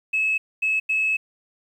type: tone bursts at uneven times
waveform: sine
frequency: 2589 Hz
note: E7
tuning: 32 cents flat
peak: -18 dBFS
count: 3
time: 0.13-0.38 / 0.62-0.8 / 0.89-1.17 s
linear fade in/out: 10 ms
effects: tanh soft clip ceiling -14 dBFS + 9-bit